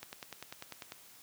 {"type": "click train", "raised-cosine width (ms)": 0.2, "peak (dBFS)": -25, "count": 10, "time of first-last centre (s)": [0.03, 0.921], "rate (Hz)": 10.1, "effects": ["white hiss -57 dBFS RMS until 1.22 s", "high-pass 80 Hz 12 dB/octave"]}